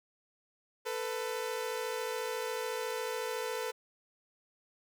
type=tone pair together; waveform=sawtooth; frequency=444.4 / 498.4 Hz; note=A4 / B4; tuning=+17 / +16 cents; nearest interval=major second; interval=199 cents; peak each=-33 / -33 dBFS; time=0.85-3.72 s; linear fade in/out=20 ms; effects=none